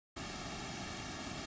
pink noise with comb filter, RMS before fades -43 dBFS, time 0.16-1.46 s, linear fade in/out 10 ms, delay 2 ms, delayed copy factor -0.75, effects resampled to 16000 Hz

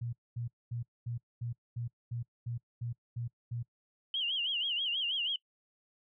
sine tone bursts, 118.6 Hz, A#2, 30 cents sharp, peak -34 dBFS, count 11, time 0.01-3.63 s, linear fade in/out 10 ms, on 120 ms, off 230 ms
sine tone with vibrato, 3024 Hz, F#7, 37 cents sharp, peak -30 dBFS, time 4.14-5.36 s, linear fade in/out 2 ms, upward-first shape sine, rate 6.2 Hz, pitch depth 150 cents each way
effects noise-tail reverb RT60 0.1 s tail -23 dB re dry

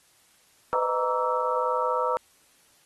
sine tone cluster, 503 / 620 / 935 / 1151 / 1319 Hz, B4 / D#5 / A#5 / D6 / E6, +32 / -6 / +5 / -35 / +1 cents, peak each -27 / -32 / -28 / -31 / -30 dBFS, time 0.73-2.17 s, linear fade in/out 0 ms, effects white hiss -61 dBFS RMS until 2.85 s + AAC 32 kbps

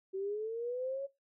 sine linear sweep, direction up, 376.6 to 558 Hz, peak -34 dBFS, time 0.13-1.07 s, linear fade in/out 20 ms, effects noise-tail reverb RT60 0.2 s tail -17 dB re dry

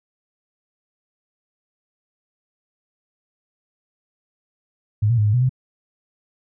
sine tone with pitch steps, 105.4 / 119 / 105.5 / 104.7 / 124 / 129 Hz, G#2 / A#2 / G#2 / G#2 / B2 / C3, +26 / +36 / +28 / +15 / +7 / -24 cents, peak -14 dBFS, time 5.02-5.494 s, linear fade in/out 10 ms, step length 79 ms, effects none

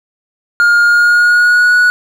triangle tone with pitch glide, 1417 to 1466.1 Hz, F6 to F#6, +25 to -16 cents, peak -4 dBFS, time 0.6-1.9 s, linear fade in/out 0 ms, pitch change +59 cents, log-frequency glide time 0.84-1.76 s, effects none

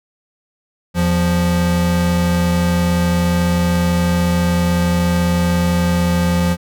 square tone pair together, 82.76 / 174.4 Hz, E2 / F3, +7 / -2 cents, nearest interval octave + minor second, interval 1291 cents, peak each -20 / -15 dBFS, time 0.94-6.57 s, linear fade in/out 50 ms, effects none

